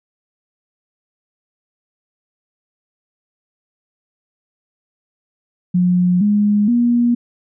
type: tone with pitch steps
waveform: sine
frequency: 179.2 / 207 / 239.2 Hz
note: F3 / G#3 / A#3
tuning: +45 / -5 / +45 cents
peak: -11 dBFS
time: 5.74-7.15 s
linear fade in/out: 10 ms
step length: 470 ms
effects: none